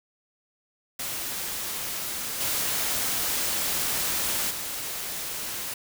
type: noise with level steps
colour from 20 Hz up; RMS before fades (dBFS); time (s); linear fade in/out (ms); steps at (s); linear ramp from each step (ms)
white; -32 / -27 / -33; 0.99-5.74; 5; 2.4 / 4.5; 10
effects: none